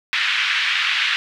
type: band-pass noise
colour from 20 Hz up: white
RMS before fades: -20 dBFS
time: 0.13-1.16 s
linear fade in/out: 0 ms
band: 1500 to 3200 Hz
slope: 24 dB/octave
effects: none